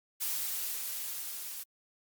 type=noise with level ramp; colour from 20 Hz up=blue; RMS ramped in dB=-33 to -41 dBFS; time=0.2-1.64 s; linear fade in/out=20 ms; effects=Opus 48 kbps